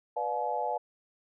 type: chord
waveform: sine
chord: B diminished seventh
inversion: none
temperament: just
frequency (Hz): 493.9 / 592.7 / 711.2 / 853.4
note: B4 / D5 / F5 / Ab5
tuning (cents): 0 / +16 / +31 / +47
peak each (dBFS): -36 / -36 / -34 / -32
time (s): 0.16-0.78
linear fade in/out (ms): 10
effects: none